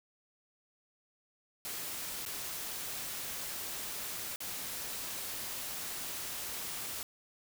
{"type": "noise with dropouts", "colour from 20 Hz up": "white", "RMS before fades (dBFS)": -40, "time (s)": [1.65, 7.03], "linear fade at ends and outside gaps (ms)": 1, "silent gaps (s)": [[2.252, 2.261], [4.36, 4.404]], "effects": []}